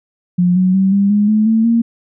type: tone with pitch steps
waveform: sine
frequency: 178 / 184.81 / 191.88 / 199.22 / 206.8 / 214.8 / 223 / 231.5 Hz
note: F3 / F#3 / G3 / G3 / G#3 / A3 / A3 / A#3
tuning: +33 / -2 / -37 / +28 / -7 / -41 / +23 / -12 cents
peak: -9 dBFS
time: 0.38-1.82 s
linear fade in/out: 10 ms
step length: 180 ms
effects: none